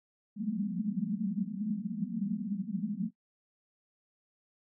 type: band-pass noise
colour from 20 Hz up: pink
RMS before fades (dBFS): -34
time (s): 0.36-3.11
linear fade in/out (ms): 50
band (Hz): 180 to 230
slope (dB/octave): 96
effects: noise-tail reverb RT60 0.1 s tail -22 dB re dry